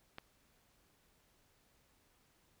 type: click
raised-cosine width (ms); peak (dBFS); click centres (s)
0.3; -29; 0.184
effects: pink hiss -72 dBFS RMS until 2.6 s